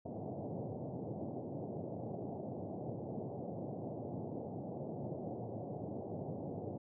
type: band-pass noise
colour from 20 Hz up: pink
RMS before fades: -43 dBFS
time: 0.05-6.78 s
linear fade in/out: 10 ms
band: 100 to 750 Hz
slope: 48 dB/octave
effects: none